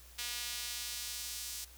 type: tone with high-pass filter sweep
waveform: sawtooth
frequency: 241 Hz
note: B3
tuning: 42 cents flat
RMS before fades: -41 dBFS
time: 0.18-1.65 s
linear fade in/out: 10 ms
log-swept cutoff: 3100 to 5800 Hz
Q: 0.86
effects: added 60 Hz sine -56 dBFS peak until 1.77 s + white hiss -58 dBFS RMS until 1.77 s